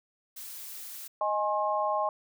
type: noise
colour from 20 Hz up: blue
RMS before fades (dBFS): -42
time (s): 0.36-1.08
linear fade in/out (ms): 10
type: chord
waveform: sine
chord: Ab major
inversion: second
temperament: equal with one note detuned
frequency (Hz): 622.3 / 830.6 / 1069.7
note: Eb5 / Ab5 / C6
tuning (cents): 0 / 0 / +38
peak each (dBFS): -30 / -30 / -30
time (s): 1.21-2.09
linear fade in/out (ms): 2
effects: none